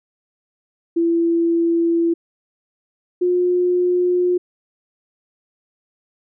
sine tone pair in turn, 336.1 / 357.8 Hz, E4 / F4, +34 / +42 cents, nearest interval minor second, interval 108 cents, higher second, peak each -14 dBFS, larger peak neither, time 0.96-2.14 / 3.21-4.38 s, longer first, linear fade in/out 10 ms, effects none

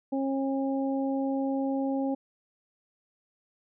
harmonic tone, 270.9 Hz, C#4, 40 cents flat, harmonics 1 / 2 / 3, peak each -27 / -33 / -37 dBFS, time 0.12-2.15 s, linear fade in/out 10 ms, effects none

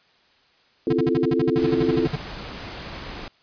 sine chord, F major seventh, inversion second, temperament equal, 261.6 / 329.6 / 349.2 / 440 Hz, C4 / E4 / F4 / A4, 0 / 0 / 0 / 0 cents, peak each -24 dBFS, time 0.87-2.07 s, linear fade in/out 2 ms
square tone bursts, 146.9 Hz, D3, 1 cent sharp, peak -22 dBFS, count 16, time 0.9-2.158 s, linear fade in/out 5 ms, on 28 ms, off 54 ms
pink noise, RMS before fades -35 dBFS, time 1.58-3.28 s, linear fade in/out 2 ms
effects white hiss -59 dBFS RMS until 3.42 s + resampled to 11025 Hz

